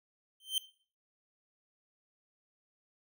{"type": "tone with exponential growth", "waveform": "45% pulse", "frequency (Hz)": 3116, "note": "G7", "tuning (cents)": -11, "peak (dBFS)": -25, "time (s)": [0.4, 0.58], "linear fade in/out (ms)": 2, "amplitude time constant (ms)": 38, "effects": ["noise-tail reverb RT60 0.4 s tail -17 dB re dry"]}